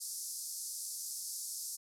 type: band-pass noise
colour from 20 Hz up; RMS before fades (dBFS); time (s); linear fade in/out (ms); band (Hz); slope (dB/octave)
white; -42; 0-1.77; 20; 4800 to 12000; 48
effects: none